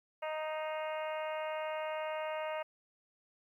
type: harmonic tone with a mistuned harmonic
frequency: 311.1 Hz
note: D#4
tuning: in tune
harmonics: 2 / 3 / 4 / 5 / 6 / 7 / 8 / 9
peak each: -37 / -42 / -46 / -50 / -51 / -49 / -52 / -51 dBFS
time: 0.22-2.63 s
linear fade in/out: 10 ms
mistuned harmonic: 7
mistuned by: -17 cents
effects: 12-bit